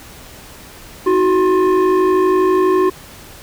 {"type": "tone with frequency modulation", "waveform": "sine", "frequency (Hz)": 372.6, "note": "F#4", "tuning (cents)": 12, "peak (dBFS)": -8, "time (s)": [1.06, 2.9], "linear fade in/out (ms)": 10, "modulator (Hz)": 693, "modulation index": 0.81, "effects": ["tanh soft clip ceiling -9 dBFS", "pink hiss -38 dBFS RMS until 3.42 s"]}